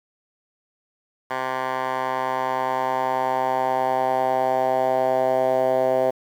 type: tone with band-pass filter sweep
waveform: 10% pulse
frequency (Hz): 129.9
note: C3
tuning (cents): -12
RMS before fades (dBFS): -22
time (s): 1.3-6.11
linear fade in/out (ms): 10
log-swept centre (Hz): 1200 to 600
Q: 3.2
effects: 8-bit